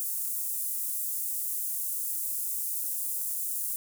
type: high-pass noise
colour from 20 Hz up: pink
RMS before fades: -32 dBFS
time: 0-3.76 s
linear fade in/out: 0 ms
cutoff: 9300 Hz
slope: 24 dB/octave
effects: none